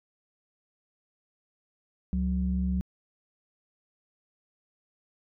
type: tone pair together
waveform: sine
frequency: 69.23 / 185 Hz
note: C#2 / F#3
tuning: -2 / 0 cents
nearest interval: octave + perfect fourth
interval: 1702 cents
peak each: -27 dBFS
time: 2.13-2.81 s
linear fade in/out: 0 ms
effects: tanh soft clip ceiling -17 dBFS